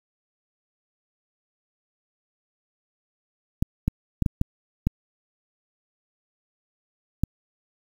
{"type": "clicks", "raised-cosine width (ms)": 5, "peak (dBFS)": -8, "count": 7, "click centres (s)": [3.625, 3.88, 4.223, 4.262, 4.414, 4.87, 7.236], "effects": ["7-bit"]}